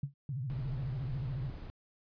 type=tone with exponential decay; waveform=sine; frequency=140 Hz; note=C#3; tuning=18 cents sharp; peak=-28 dBFS; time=0.03-0.14 s; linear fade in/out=5 ms; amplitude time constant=23 ms
type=tone with vibrato; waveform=sine; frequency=130.81 Hz; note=C3; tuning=in tune; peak=-34 dBFS; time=0.29-1.5 s; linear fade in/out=2 ms; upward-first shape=sine; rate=14 Hz; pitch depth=190 cents each way
type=noise; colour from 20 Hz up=brown; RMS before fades=-44 dBFS; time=0.5-1.7 s; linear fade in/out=0 ms
effects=resampled to 11025 Hz